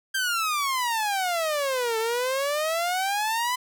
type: exponential two-way sweep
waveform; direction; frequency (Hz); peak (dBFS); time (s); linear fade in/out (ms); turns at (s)
sawtooth; down then up; 1595 to 440 to 1014; -20; 0.14-3.56; 10; 1.98
effects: none